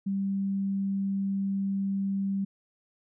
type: tone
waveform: sine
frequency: 196 Hz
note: G3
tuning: in tune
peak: -26 dBFS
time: 0.06-2.45 s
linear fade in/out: 10 ms
effects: none